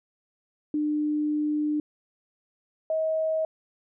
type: tone pair in turn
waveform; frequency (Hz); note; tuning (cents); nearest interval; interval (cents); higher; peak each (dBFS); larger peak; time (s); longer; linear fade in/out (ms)
sine; 300 / 635.7; D4 / D#5; +37 / +37; octave + minor second; 1300; second; -23; neither; 0.74-1.8 / 2.9-3.45; first; 2
effects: none